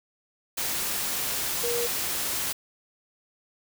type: tone in noise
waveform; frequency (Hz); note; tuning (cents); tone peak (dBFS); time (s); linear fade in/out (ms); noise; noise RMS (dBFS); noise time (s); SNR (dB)
sine; 475.5; A#4; +34; -27; 1.63-1.87; 10; white; -29; 0.57-2.53; -1
effects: none